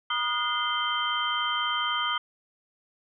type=tone cluster; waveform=sine; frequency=963 / 1233 / 1439 / 2071 / 3124 Hz; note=B5 / D#6 / F#6 / C7 / G7; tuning=-44 / -16 / -49 / -18 / -7 cents; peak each=-35 / -29 / -33 / -36 / -29 dBFS; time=0.1-2.18 s; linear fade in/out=5 ms; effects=none